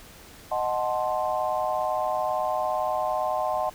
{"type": "chord", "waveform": "sine", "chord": "D# diminished seventh", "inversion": "none", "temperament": "equal with one note detuned", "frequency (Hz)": [622.3, 740, 869.9, 1046.5], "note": ["D#5", "F#5", "A5", "C6"], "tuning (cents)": [0, 0, -20, 0], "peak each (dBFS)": [-28, -28, -31, -31], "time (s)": [0.51, 3.7], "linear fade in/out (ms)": 10, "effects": ["pink hiss -48 dBFS RMS until 3.74 s"]}